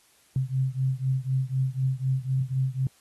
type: beating tone pair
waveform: sine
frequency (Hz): 130 / 134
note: C3 / C3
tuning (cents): -11 / +42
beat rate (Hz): 4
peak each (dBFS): -26 / -27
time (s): 0.36-2.87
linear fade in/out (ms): 2
effects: white hiss -61 dBFS RMS until 3 s + AAC 32 kbps